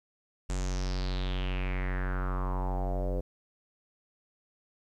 square tone with low-pass filter sweep, 46.25 Hz, F#1, in tune, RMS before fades -31 dBFS, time 0.49-3.21 s, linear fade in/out 10 ms, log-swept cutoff 7800 to 510 Hz, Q 4.8, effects 11-bit

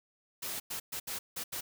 white noise bursts at uneven times, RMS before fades -38 dBFS, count 6, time 0.42-0.6 / 0.7-0.8 / 0.92-1 / 1.07-1.19 / 1.36-1.44 / 1.52-1.61 s, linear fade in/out 10 ms, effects none

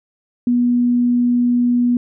sine tone, 243.1 Hz, B3, 27 cents flat, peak -12 dBFS, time 0.47-1.97 s, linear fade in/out 2 ms, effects none

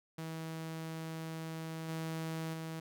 sawtooth tone with level steps, 161.4 Hz, E3, 36 cents flat, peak -36 / -33 / -36 dBFS, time 0.18-2.8 s, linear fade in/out 5 ms, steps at 1.88 / 2.53 s, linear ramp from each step 10 ms, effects none

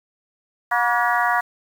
harmonic tone with a mistuned harmonic, 240.1 Hz, B3, 49 cents flat, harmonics 3 / 4 / 5 / 6 / 7 / 8, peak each -22 / -23 / -24 / -25 / -25 / -26 dBFS, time 0.71-1.41 s, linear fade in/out 10 ms, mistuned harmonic 5, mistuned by -66 cents, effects 7-bit

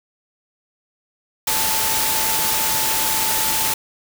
sine tone in noise, 880 Hz, A5, in tune, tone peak -27 dBFS, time 1.47-3.74 s, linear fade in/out 5 ms, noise white, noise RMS -20 dBFS, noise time 1.47-3.74 s, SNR -10 dB, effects none

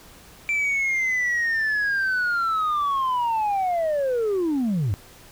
sine linear sweep, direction down, 2349 to 87.31 Hz, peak -18 dBFS, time 0.49-4.94 s, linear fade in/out 0 ms, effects tanh soft clip ceiling -19 dBFS + pink hiss -48 dBFS RMS until 5.31 s

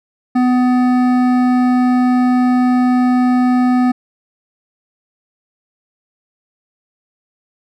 triangle tone with hard clipping, 250.2 Hz, B3, 23 cents sharp, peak -12 dBFS, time 0.35-3.92 s, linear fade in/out 10 ms, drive 16 dB, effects none

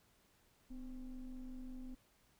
triangle ring-modulated tone, 138.59 Hz, C#3, in tune, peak -39 dBFS, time 0.7-1.95 s, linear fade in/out 10 ms, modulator 116 Hz, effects tanh soft clip ceiling -38 dBFS + pink hiss -72 dBFS RMS until 2.39 s

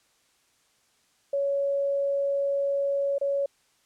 sine tone with dropouts, 559 Hz, C#5, 14 cents sharp, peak -23 dBFS, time 1.33-3.46 s, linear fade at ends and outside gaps 5 ms, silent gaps 3.183-3.212 s, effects white hiss -66 dBFS RMS until 3.85 s + low-pass 9000 Hz 12 dB/octave

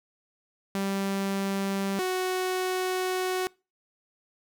sawtooth tone pair in turn, 196 / 370 Hz, G3 / F#4, 0 / 0 cents, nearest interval major seventh, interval 1100 cents, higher second, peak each -23 / -22 dBFS, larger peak second, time 0.75-1.99 / 1.99-3.47 s, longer second, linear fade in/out 0 ms, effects noise-tail reverb RT60 0.3 s tail -25 dB re dry

